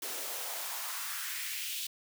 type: noise with high-pass filter sweep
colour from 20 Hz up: white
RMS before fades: -38 dBFS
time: 0.02-1.87 s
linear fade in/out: 5 ms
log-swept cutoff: 350 to 3300 Hz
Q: 2.2
effects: none